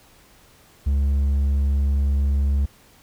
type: tone with hard clipping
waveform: sine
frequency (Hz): 69.9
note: C#2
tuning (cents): +15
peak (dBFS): -18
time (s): 0.86-2.66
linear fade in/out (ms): 10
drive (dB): 3
effects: pink hiss -53 dBFS RMS until 3.02 s